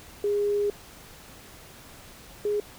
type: tone pair in turn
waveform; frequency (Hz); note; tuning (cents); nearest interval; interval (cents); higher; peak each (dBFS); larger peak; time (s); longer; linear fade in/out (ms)
sine; 410 / 415.2; G#4 / G#4; -22 / 0; unison; 22; second; -22 / -23; first; 0.24-0.7 / 2.45-2.6; first; 2
effects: pink hiss -48 dBFS RMS until 2.78 s